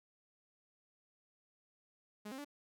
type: tone with pitch steps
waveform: sawtooth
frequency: 209.5 / 264.7 / 289.4 Hz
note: G#3 / C4 / D4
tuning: +15 / +20 / -25 cents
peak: -40 dBFS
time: 2.25-2.448 s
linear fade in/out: 10 ms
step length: 66 ms
effects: none